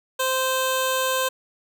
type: tone with notch filter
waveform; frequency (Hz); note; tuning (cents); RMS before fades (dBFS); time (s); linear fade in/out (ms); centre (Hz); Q
10% pulse; 520; C5; -11; -23; 0.19-1.29; 10; 2100; 1.7
effects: none